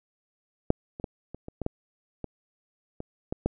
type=clicks; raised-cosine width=2 ms; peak=-6 / -25 / -17 / -25 / -25 / -18 / -13 / -20 / -22 / -16 / -11 dBFS; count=11; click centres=0.704 / 0.999 / 1.042 / 1.346 / 1.484 / 1.617 / 1.664 / 2.243 / 3.004 / 3.325 / 3.46 s; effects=none